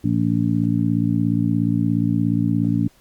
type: harmonic tone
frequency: 57 Hz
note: A#1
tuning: 38 cents flat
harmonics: 2 / 3 / 4 / 5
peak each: -22 / -22 / -22 / -22 dBFS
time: 0.04-2.88 s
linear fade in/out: 5 ms
effects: pink hiss -56 dBFS RMS until 3 s + Opus 48 kbps